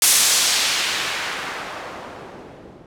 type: noise with low-pass filter sweep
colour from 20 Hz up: blue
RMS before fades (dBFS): -22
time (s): 0.02-2.86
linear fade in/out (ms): 2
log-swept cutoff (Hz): 10000 to 260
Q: 0.81
effects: none